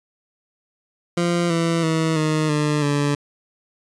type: tone with pitch steps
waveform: 20% pulse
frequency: 172.8 / 166.72 / 160.86 / 155.2 / 149.74 / 144.47 Hz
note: F3 / E3 / E3 / D#3 / D3 / D3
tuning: -18 / +20 / -42 / -4 / +34 / -28 cents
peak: -13 dBFS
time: 1.17-3.15 s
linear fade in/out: 5 ms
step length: 330 ms
effects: resampled to 22050 Hz